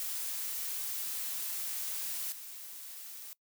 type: noise with level steps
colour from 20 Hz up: blue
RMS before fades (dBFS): -37 / -46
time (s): 0-3.33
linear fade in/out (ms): 0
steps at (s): 2.32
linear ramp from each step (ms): 2
effects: noise-tail reverb RT60 0.1 s tail -21 dB re dry